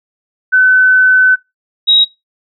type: tone pair in turn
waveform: sine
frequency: 1513 / 3813 Hz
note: F#6 / A#7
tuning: +38 / +38 cents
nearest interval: octave + major third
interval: 1600 cents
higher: second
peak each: -5 dBFS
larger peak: neither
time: 0.52-1.36 / 1.87-2.05 s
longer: first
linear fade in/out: 20 ms
effects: noise-tail reverb RT60 0.2 s tail -21 dB re dry